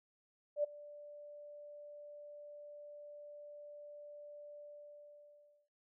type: tone with ADSR envelope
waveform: sine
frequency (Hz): 587.3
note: D5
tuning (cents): 0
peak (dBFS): -28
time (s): 0.56-5.69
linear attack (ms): 77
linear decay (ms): 13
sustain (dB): -21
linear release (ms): 1100
effects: noise-tail reverb RT60 0.2 s tail -21 dB re dry